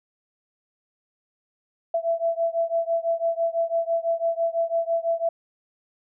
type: beating tone pair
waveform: sine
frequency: 665 / 671 Hz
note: E5 / E5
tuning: +15 / +31 cents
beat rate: 6 Hz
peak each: -24 / -25 dBFS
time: 1.94-5.29 s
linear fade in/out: 5 ms
effects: none